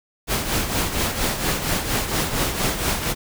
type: noise with tremolo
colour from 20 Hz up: pink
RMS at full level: -20 dBFS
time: 0.27-3.15 s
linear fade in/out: 50 ms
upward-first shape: triangle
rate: 4.3 Hz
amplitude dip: 65%
effects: none